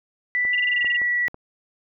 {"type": "tone with pitch glide", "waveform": "sine", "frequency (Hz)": [1975.5, 1944.9], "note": ["B6", "B6"], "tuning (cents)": [0, -27], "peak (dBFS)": -19, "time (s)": [0.35, 1.28], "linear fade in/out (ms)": 0, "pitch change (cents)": -27, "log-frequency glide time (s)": [0.69, 0.86]}
{"type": "clicks", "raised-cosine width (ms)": 1, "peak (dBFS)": -25, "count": 5, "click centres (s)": [0.451, 0.846, 1.017, 1.282, 1.344]}
{"type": "tone bursts", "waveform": "sine", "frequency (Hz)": 2800, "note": "F7", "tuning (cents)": 4, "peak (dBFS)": -23, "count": 10, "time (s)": [0.53, 0.968], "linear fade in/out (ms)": 5, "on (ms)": 24, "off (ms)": 22}
{"effects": []}